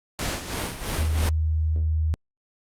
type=noise with tremolo; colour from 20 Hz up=pink; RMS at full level=-27 dBFS; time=0.19-1.29 s; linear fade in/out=0 ms; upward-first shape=sine; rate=3 Hz; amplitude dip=65%
type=tone; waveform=sine; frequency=78.7 Hz; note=D#2; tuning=20 cents sharp; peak=-20 dBFS; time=0.98-2.14 s; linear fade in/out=0 ms
effects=low-pass 12000 Hz 12 dB/octave + Opus 48 kbps